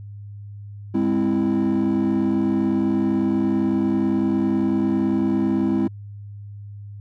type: chord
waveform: triangle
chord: Ab augmented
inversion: none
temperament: equal with one note detuned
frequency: 203.7 / 261.6 / 329.6 Hz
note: Ab3 / C4 / E4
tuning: -33 / 0 / 0 cents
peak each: -19 dBFS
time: 0.94-5.88 s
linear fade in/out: 10 ms
effects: tanh soft clip ceiling -12 dBFS + added 102 Hz sine -34 dBFS peak until 7 s